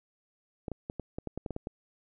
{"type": "clicks", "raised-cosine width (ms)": 2, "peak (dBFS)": -22, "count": 11, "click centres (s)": [0.682, 0.717, 0.899, 0.997, 1.185, 1.273, 1.376, 1.462, 1.507, 1.564, 1.671], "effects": []}